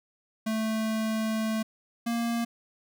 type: tone pair in turn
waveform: square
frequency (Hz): 220 / 233.4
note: A3 / A#3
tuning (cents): 0 / +2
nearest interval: minor second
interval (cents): 102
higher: second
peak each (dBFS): -27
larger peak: neither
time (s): 0.46-1.63 / 2.06-2.45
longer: first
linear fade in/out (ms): 10
effects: none